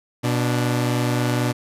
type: tone pair together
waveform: sawtooth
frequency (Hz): 122.3 / 293.8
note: B2 / D4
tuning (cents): -16 / +1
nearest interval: octave + minor third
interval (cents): 1517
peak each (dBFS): -16 / -21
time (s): 0.23-1.53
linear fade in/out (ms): 20
effects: resampled to 32000 Hz